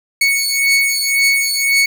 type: beating tone pair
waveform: sawtooth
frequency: 2217 / 2218.9 Hz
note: C#7 / C#7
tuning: 0 / +1 cents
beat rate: 1.9 Hz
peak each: -12 dBFS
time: 0.21-1.86 s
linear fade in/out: 5 ms
effects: none